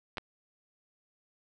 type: clicks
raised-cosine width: 0.3 ms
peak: -20 dBFS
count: 2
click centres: 0.172 / 0.182 s
effects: none